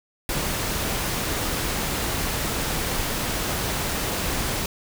pink noise, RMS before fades -26 dBFS, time 0.29-4.66 s, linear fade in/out 2 ms, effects none

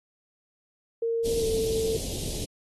sine tone with pitch glide, 460 to 446.9 Hz, A#4 to A4, -23 to +27 cents, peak -24 dBFS, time 1.02-1.97 s, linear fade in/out 5 ms, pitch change -50 cents, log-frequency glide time 1.38-1.46 s
pink band-stop noise, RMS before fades -33 dBFS, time 1.24-2.46 s, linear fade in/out 20 ms, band 550 to 3300 Hz, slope 24 dB/octave
effects AAC 32 kbps

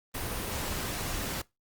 pink noise, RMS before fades -34 dBFS, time 0.14-1.42 s, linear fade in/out 10 ms, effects noise-tail reverb RT60 0.2 s tail -22 dB re dry + Opus 32 kbps

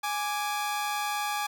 sawtooth tone pair together, 830.6 / 1174.6 Hz, G#5 / D6, 0 / 0 cents, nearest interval tritone, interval 600 cents, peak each -26 / -30 dBFS, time 0.03-1.47 s, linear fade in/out 10 ms, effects none

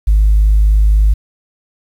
sine tone, 51.91 Hz, G#1, in tune, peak -5 dBFS, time 0.07-1.14 s, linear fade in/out 10 ms, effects tanh soft clip ceiling -3 dBFS + 7-bit

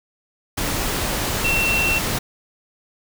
sine tone in noise, 2709 Hz, E7, 47 cents sharp, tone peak -18 dBFS, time 1.44-1.99 s, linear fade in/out 10 ms, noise pink, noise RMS -23 dBFS, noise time 0.57-2.19 s, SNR +2 dB, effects none

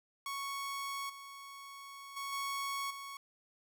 sawtooth tone with level steps, 1108.7 Hz, C#6, in tune, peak -34 / -44 / -35 / -32 / -40 dBFS, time 0.26-3.17 s, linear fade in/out 2 ms, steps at 1.09 / 2.16 / 2.32 / 2.9 s, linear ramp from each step 10 ms, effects none

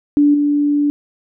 sine tone with level steps, 291 Hz, D4, 16 cents flat, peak -8 / -12 dBFS, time 0.17-0.9 s, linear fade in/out 0 ms, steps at 0.34 s, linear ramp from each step 5 ms, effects none

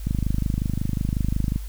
click train, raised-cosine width 5 ms, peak -11 dBFS, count 39, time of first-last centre 0.07-1.56 s, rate 25.5 Hz, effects added 50 Hz sine -30 dBFS peak until 1.68 s + white hiss -48 dBFS RMS until 1.68 s

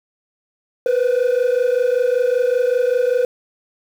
triangle tone pair together, 483.8 / 509 Hz, B4 / C5, -36 / -48 cents, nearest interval minor second, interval 88 cents, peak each -14 dBFS, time 0.86-3.25 s, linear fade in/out 2 ms, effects tanh soft clip ceiling -9 dBFS + 7-bit

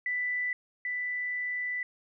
sine tone pair in turn, 1984 / 1984 Hz, B6 / B6, +7 / +7 cents, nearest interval unison, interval 0 cents, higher neither, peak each -28 / -30 dBFS, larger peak first, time 0.06-0.53 / 0.85-1.83 s, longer second, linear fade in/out 2 ms, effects none

